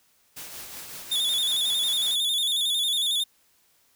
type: noise with tremolo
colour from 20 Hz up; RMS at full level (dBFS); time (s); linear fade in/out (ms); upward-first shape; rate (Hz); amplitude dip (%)
white; -38; 0.36-2.15; 10; triangle; 5.4; 40
type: tone with vibrato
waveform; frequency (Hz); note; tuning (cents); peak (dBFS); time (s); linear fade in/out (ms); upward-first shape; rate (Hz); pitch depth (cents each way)
45% pulse; 3520; A7; 0; -22; 1.11-3.24; 10; square; 11; 57
effects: white hiss -64 dBFS RMS until 3.95 s